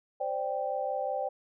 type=chord; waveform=sine; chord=C suspended second; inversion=none; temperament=just; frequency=523.3 / 588.7 / 784.9 Hz; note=C5 / D5 / G5; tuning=0 / +4 / +2 cents; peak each=-34 / -34 / -33 dBFS; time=0.2-1.29 s; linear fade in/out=10 ms; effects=none